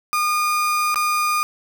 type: tone with dropouts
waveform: 35% pulse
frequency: 1218 Hz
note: D#6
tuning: 37 cents flat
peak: -16 dBFS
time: 0.13-1.43 s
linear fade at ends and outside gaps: 0 ms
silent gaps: 0.944-0.958 s
effects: none